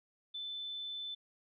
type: tone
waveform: sine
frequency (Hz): 3520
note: A7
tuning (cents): 0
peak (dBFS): -39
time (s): 0.34-1.15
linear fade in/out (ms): 10
effects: none